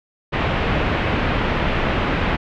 pink low-pass noise, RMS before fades -20 dBFS, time 0.32-2.37 s, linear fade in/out 20 ms, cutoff 2900 Hz, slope 24 dB/octave, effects none

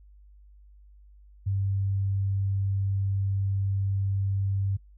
sine tone, 98 Hz, G2, in tune, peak -24 dBFS, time 1.46-4.77 s, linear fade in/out 10 ms, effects noise-tail reverb RT60 0.1 s tail -22 dB re dry + added 50 Hz sine -50 dBFS peak until 4.97 s

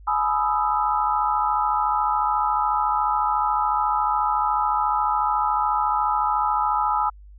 sine chord, E major seventh, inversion first, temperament equal with one note detuned, 845.1 / 987.8 / 1244.5 / 1318.5 Hz, G#5 / B5 / D#6 / E6, +30 / 0 / 0 / 0 cents, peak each -23 / -25 / -25 / -26 dBFS, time 0.07-7.1 s, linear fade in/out 10 ms, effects added 50 Hz sine -42 dBFS peak until 7.38 s

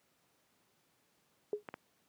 sine tone with exponential decay, 417.8 Hz, G#4, 10 cents sharp, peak -28 dBFS, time 1.53-1.63 s, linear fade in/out 1 ms, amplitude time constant 21 ms
clicks, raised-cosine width 0.5 ms, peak -27 dBFS, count 2, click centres 1.688 / 1.741 s
effects pink hiss -73 dBFS RMS until 2.08 s + high-pass 150 Hz 12 dB/octave

